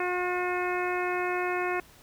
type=harmonic tone with a mistuned harmonic; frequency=359.6 Hz; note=F#4; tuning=49 cents flat; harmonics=1 / 2 / 3 / 4 / 5 / 6 / 7; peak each=-30 / -33 / -35 / -36 / -37 / -38 / -38 dBFS; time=0-1.8 s; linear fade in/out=2 ms; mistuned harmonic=7; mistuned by=+20 cents; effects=pink hiss -55 dBFS RMS until 2.02 s